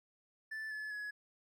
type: tone with pitch steps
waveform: triangle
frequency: 1756 / 1720.9 / 1686.4 Hz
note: A6 / A6 / G#6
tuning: -4 / -39 / +26 cents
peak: -38 dBFS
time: 0.51-1.11 s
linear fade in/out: 10 ms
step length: 200 ms
effects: none